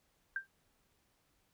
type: tone with exponential decay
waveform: sine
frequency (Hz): 1580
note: G6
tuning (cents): +13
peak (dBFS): -30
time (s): 0.36-0.47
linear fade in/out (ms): 2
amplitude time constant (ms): 23
effects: pink hiss -75 dBFS RMS until 1.53 s